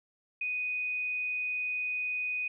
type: tone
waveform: sine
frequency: 2489 Hz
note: D#7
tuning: in tune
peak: -30 dBFS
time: 0.41-2.48 s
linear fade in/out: 5 ms
effects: none